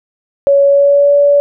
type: tone with pitch glide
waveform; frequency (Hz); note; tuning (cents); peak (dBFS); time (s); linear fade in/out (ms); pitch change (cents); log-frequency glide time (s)
sine; 560 to 572.8; C#5 to D5; +18 to -43; -5; 0.47-1.4; 0; +39; 0.63-1.14
effects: none